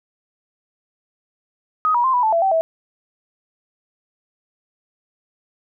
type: tone with pitch steps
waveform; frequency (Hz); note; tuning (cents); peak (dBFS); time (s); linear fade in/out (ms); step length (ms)
sine; 1255 / 961 / 1046 / 983 / 876 / 671 / 771 / 651; D#6 / B5 / C6 / B5 / A5 / E5 / G5 / E5; +15 / -48 / -1 / -8 / -8 / +31 / -29 / -22; -14; 1.85-2.61; 0; 95
effects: none